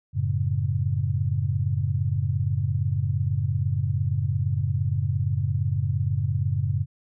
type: chord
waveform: sine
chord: F# minor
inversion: none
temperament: equal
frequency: 92.5 / 110 / 138.59 Hz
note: F#2 / A2 / C#3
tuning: 0 / 0 / 0 cents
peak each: -26 dBFS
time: 0.13-6.86 s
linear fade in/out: 50 ms
effects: none